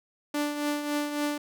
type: tone with tremolo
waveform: sawtooth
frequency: 293.7 Hz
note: D4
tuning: in tune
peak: -21 dBFS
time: 0.34-1.38 s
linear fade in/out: 5 ms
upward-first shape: triangle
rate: 3.6 Hz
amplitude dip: 60%
effects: none